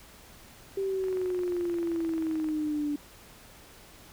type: exponential sweep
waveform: sine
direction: down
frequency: 392 to 290.7 Hz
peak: -27 dBFS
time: 0.77-2.96 s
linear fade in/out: 5 ms
type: click train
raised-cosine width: 0.5 ms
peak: -30 dBFS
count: 34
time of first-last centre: 1.04-2.487 s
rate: 22.8 Hz
effects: pink hiss -52 dBFS RMS until 4.12 s